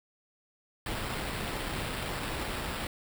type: noise with sample-and-hold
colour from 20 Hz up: pink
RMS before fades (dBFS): -35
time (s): 0.86-2.87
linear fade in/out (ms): 2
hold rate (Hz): 6300
effects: none